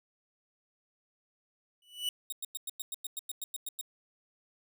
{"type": "tone with exponential growth", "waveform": "45% pulse", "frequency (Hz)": 2960, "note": "F#7", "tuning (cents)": 0, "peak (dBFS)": -27, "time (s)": [1.82, 2.09], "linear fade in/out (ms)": 2, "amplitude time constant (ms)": 57}
{"type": "tone bursts", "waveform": "5% pulse", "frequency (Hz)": 3750, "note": "A#7", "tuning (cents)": 10, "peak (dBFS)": -27, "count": 13, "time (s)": [2.3, 3.812], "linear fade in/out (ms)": 2, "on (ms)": 24, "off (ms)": 100}
{"effects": []}